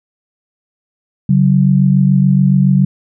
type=tone pair together; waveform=sine; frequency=140.54 / 187.6 Hz; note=C#3 / F#3; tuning=+24 / +24 cents; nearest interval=perfect fourth; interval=500 cents; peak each=-10 dBFS; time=1.29-2.85 s; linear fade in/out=5 ms; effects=none